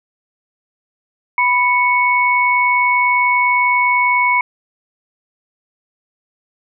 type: tone pair together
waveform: sine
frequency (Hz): 987.8 / 2215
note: B5 / C#7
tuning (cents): 0 / -2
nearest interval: octave + major second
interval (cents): 1398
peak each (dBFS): -14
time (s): 1.38-4.41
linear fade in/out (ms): 2
effects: none